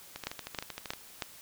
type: two click trains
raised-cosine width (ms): 0.2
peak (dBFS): -15 / -21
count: 4 / 11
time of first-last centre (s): 0.27-1.222 / 0.16-0.935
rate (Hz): 3.15 / 12.9
effects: white hiss -52 dBFS RMS until 1.41 s